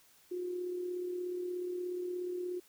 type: tone with amplitude modulation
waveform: sine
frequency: 358.8 Hz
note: F4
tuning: 47 cents sharp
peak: -33 dBFS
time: 0.31-2.6 s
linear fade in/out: 10 ms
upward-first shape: sine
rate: 36.8 Hz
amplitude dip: 40%
effects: white hiss -64 dBFS RMS until 2.68 s